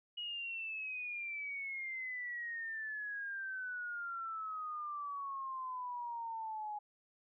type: exponential sweep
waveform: sine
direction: down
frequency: 2909 to 830.6 Hz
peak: -39 dBFS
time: 0.17-6.79 s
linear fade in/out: 10 ms
effects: none